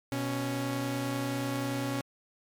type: tone pair together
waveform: sawtooth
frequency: 123.47 / 277.2 Hz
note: B2 / C#4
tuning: 0 / 0 cents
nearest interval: octave + major second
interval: 1400 cents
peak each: -30 / -28 dBFS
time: 0.12-2.01 s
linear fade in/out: 0 ms
effects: MP3 96 kbps